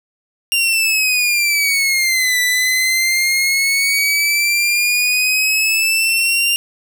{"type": "exponential two-way sweep", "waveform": "sawtooth", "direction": "down then up", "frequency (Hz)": [2794, 1975.5, 2794], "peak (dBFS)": -10, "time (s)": [0.52, 6.56], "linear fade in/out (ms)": 0, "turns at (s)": 2.4, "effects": []}